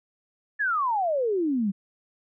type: exponential sweep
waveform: sine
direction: down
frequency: 1762 to 187 Hz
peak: -22 dBFS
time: 0.59-1.72 s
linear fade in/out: 20 ms
effects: none